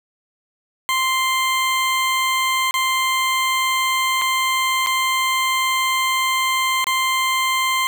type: tone with dropouts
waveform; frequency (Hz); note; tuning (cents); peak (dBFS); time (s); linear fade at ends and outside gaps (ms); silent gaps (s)
20% pulse; 1046.5; C6; 0; -12; 0.89-7.87; 0; 2.71-2.741 / 4.215-4.219 / 4.863-4.87 / 6.843-6.869
effects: 8-bit